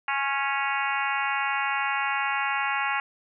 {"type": "harmonic tone with a mistuned harmonic", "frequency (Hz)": 277.2, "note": "C#4", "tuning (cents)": 0, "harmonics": [3, 4, 5, 6, 7, 8, 9, 10], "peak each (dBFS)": [-30, -31, -32, -33, -33, -34, -35, -35], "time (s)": [0.08, 3], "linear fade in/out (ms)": 2, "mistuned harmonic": 4, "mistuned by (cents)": -26, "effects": []}